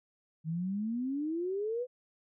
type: exponential sweep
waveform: sine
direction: up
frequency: 154.6 to 510 Hz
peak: -31 dBFS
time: 0.44-1.87 s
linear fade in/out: 50 ms
effects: none